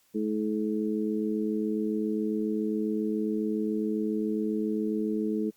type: harmonic tone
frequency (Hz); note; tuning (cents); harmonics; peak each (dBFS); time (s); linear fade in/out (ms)
107.3; A2; -43; 2 / 3 / 4; -29 / -31 / -32; 0.14-5.51; 20
effects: white hiss -66 dBFS RMS until 5.56 s + Opus 48 kbps